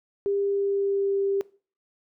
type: tone with pitch glide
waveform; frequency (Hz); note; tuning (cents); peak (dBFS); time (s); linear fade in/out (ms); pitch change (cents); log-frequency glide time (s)
sine; 400 to 394.9; G4 to G4; +35 to +13; -22; 0.26-1.41; 0; -22; 0.37-1.19
effects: noise-tail reverb RT60 0.4 s tail -21 dB re dry

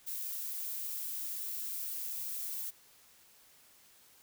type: noise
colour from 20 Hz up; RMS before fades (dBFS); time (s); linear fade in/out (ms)
violet; -39; 0.06-2.71; 20
effects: white hiss -62 dBFS RMS until 4.22 s

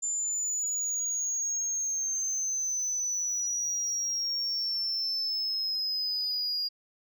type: exponential sweep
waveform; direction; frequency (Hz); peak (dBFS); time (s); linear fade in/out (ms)
sine; down; 7160 to 4831; -26; 0.02-6.69; 20
effects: tanh soft clip ceiling -26 dBFS

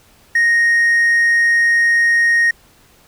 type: tone with hard clipping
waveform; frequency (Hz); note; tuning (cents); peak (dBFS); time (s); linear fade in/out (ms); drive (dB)
sine; 1864.7; A#6; 0; -11; 0.35-2.51; 5; 2
effects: pink hiss -50 dBFS RMS until 3.07 s

